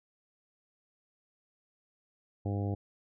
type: harmonic tone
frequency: 100.6 Hz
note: G2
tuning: 45 cents sharp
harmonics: 1 / 2 / 3 / 4 / 5 / 6 / 7 / 8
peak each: -31 / -39 / -39 / -43 / -44 / -49 / -46 / -49 dBFS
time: 2.45-2.75 s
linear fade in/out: 10 ms
effects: none